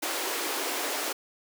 pink high-pass noise, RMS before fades -31 dBFS, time 0.02-1.13 s, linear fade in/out 10 ms, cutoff 300 Hz, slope 48 dB/octave, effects none

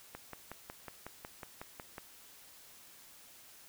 click train, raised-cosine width 0.5 ms, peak -28 dBFS, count 11, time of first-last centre 0.15-1.982 s, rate 5.46 Hz, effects white hiss -57 dBFS RMS until 3.68 s

